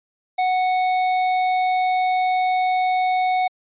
sine tone with tanh clipping, 739 Hz, F#5, 2 cents flat, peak -19 dBFS, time 0.38-3.48 s, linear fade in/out 10 ms, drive 13 dB, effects resampled to 8000 Hz

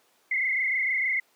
sine tone with frequency modulation, 2093 Hz, C7, in tune, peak -23 dBFS, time 0.31-1.2 s, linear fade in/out 5 ms, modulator 26.5 Hz, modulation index 3.5, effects pink hiss -64 dBFS RMS until 1.35 s + high-pass 400 Hz 12 dB/octave

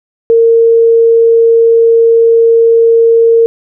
sine tone, 459 Hz, A#4, 27 cents flat, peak -3 dBFS, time 0.3-3.46 s, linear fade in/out 0 ms, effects none

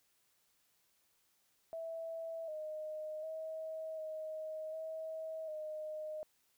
sine tone with pitch steps, 656 / 618 / 637 / 627 / 639 / 617 Hz, E5 / D#5 / D#5 / D#5 / D#5 / D#5, -9 / -12 / +41 / +13 / +46 / -15 cents, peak -40 dBFS, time 1.73-6.23 s, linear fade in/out 0 ms, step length 750 ms, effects white hiss -75 dBFS RMS until 6.57 s

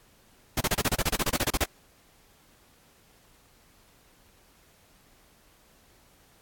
pink noise bursts, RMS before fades -25 dBFS, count 16, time 0.57-1.642 s, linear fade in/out 5 ms, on 37 ms, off 32 ms, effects pink hiss -60 dBFS RMS until 6.41 s + AAC 64 kbps

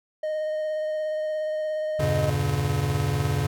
triangle tone with vibrato, 618 Hz, D#5, 12 cents flat, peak -23 dBFS, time 0.23-2.3 s, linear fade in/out 5 ms, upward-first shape sine, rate 17 Hz, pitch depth 12 cents each way
square chord, E diminished seventh, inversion none, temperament just, 82.41 / 98.89 / 118.67 / 142.4 Hz, E2 / G2 / Bb2 / Db3, 0 / +16 / +31 / +47 cents, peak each -32 / -29 / -31 / -26 dBFS, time 1.99-3.47 s, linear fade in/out 10 ms
effects none

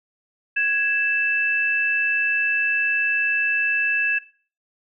sine tone pair together, 1661.2 / 2641 Hz, G#6 / E7, 0 / +3 cents, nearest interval minor sixth, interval 803 cents, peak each -21 dBFS, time 0.56-4.19 s, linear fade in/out 10 ms, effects noise-tail reverb RT60 0.4 s tail -17 dB re dry

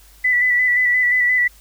sine tone with vibrato, 1979 Hz, B6, 3 cents sharp, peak -13 dBFS, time 0.24-1.48 s, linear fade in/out 10 ms, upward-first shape square, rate 5.7 Hz, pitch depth 23 cents each way, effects added 50 Hz sine -47 dBFS peak until 1.6 s + white hiss -50 dBFS RMS until 1.6 s

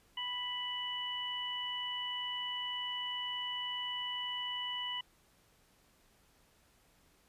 harmonic tone, 987.8 Hz, B5, in tune, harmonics 1 / 2 / 3, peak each -43 / -45 / -37 dBFS, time 0.17-5.01 s, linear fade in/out 5 ms, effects pink hiss -68 dBFS RMS until 7.28 s + resampled to 32000 Hz

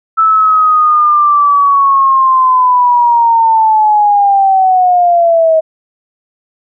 sine linear sweep, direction down, 1318.5 to 633 Hz, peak -5 dBFS, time 0.17-5.61 s, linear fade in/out 20 ms, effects none

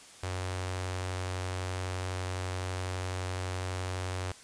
sawtooth tone with notch filter, 91.9 Hz, F#2, 11 cents flat, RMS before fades -35 dBFS, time 0.23-4.32 s, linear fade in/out 5 ms, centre 190 Hz, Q 0.52, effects white hiss -52 dBFS RMS until 4.43 s + resampled to 22050 Hz

